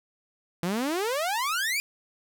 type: exponential sweep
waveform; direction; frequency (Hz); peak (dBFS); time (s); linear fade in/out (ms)
sawtooth; up; 164.81 to 2452; -22; 0.63-1.8; 0
effects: none